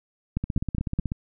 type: two click trains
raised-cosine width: 5 ms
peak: -12 / -15 dBFS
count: 4 / 12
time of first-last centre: 0.37-0.99 / 0.44-1.119 s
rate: 4.84 / 16.2 Hz
effects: none